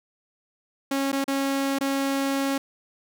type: tone with dropouts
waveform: sawtooth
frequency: 274.1 Hz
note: C#4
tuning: 19 cents flat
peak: -19 dBFS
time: 0.91-2.58 s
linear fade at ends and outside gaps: 5 ms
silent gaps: 1.119-1.127 / 1.242-1.279 / 1.787-1.809 s
effects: none